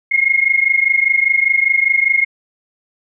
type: tone pair together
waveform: sine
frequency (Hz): 2138 / 2163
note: C7 / C#7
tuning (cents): +37 / -43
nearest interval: unison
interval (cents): 20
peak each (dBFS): -14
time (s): 0.11-2.25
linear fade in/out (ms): 10
effects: none